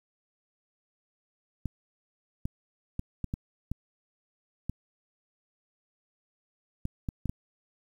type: clicks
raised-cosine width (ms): 5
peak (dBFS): -19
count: 11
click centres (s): 1.657 / 2.455 / 2.994 / 3.243 / 3.339 / 3.716 / 4.696 / 6.854 / 7.088 / 7.257 / 7.295
effects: 9-bit